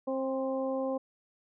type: harmonic tone with a mistuned harmonic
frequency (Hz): 265.4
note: C4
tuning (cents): +25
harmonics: 1 / 2 / 3 / 4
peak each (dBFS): -34 / -31 / -41 / -43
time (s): 0.07-0.98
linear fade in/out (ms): 10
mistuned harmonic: 4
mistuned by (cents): -25
effects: none